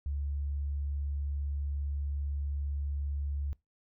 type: tone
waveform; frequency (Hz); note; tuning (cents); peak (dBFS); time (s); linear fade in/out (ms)
sine; 71.2; C#2; +47; -31; 0.06-3.53; 0
effects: noise-tail reverb RT60 0.2 s tail -23 dB re dry